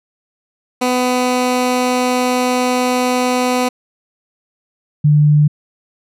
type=tone pair in turn; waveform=15% pulse / sine; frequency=250.5 / 148.95 Hz; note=B3 / D3; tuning=+25 / +25 cents; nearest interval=major sixth; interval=900 cents; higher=first; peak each=-7 dBFS; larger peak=neither; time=0.81-3.69 / 5.04-5.48 s; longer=first; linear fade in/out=10 ms; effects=low-pass 12000 Hz 12 dB/octave